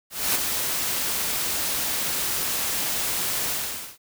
white noise with ADSR envelope, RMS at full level -21 dBFS, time 0.1-3.98 s, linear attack 250 ms, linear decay 14 ms, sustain -5 dB, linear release 480 ms, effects none

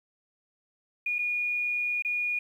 sine tone with dropouts, 2443 Hz, D#7, 32 cents flat, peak -26 dBFS, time 1.06-2.39 s, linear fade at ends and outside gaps 5 ms, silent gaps 1.185-1.189 / 2.023-2.048 s, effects 10-bit

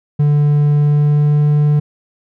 triangle tone with pitch glide, 146.83 to 148.11 Hz, D3 to D3, 0 to +15 cents, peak -7 dBFS, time 0.19-1.8 s, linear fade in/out 10 ms, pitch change +15 cents, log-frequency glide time 0.75-1.47 s, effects none

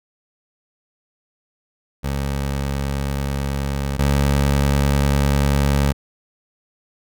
20% pulse tone pair in turn, 69.3 / 70.19 Hz, C#2 / C#2, 0 / +22 cents, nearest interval unison, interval 22 cents, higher second, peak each -16 / -10 dBFS, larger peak second, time 2.03-3.98 / 3.98-5.93 s, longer neither, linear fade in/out 20 ms, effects none

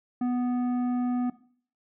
sine tone with tanh clipping, 246.9 Hz, B3, in tune, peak -26 dBFS, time 0.21-1.3 s, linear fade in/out 5 ms, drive 10 dB, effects noise-tail reverb RT60 0.5 s tail -17 dB re dry

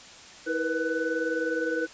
sine tone cluster, 323.5 / 476 / 495.7 / 1494 Hz, E4 / A#4 / B4 / F#6, -32 / +36 / +6 / +16 cents, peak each -31 dBFS, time 0.46-1.87 s, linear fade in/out 20 ms, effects white hiss -47 dBFS RMS until 1.93 s + resampled to 16000 Hz

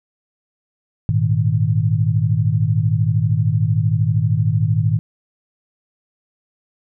sine chord, Ab suspended second, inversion none, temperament just, 103.83 / 116.8 / 155.74 Hz, Ab2 / Bb2 / Eb3, 0 / +4 / +2 cents, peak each -18 / -18 / -19 dBFS, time 1.09-4.99 s, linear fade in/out 0 ms, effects none

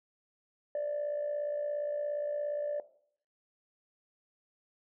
sine tone with amplitude modulation, 587.3 Hz, D5, in tune, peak -27 dBFS, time 0.75-2.8 s, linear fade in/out 2 ms, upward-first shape sine, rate 57.2 Hz, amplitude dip 55%, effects noise-tail reverb RT60 0.6 s tail -17 dB re dry + tanh soft clip ceiling -27 dBFS

